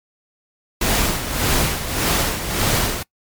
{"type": "noise with tremolo", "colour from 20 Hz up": "pink", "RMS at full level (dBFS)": -17, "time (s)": [0.81, 3.03], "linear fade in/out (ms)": 5, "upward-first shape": "sine", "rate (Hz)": 1.7, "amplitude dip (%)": 65, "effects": ["noise-tail reverb RT60 0.1 s tail -23 dB re dry", "MP3 96 kbps"]}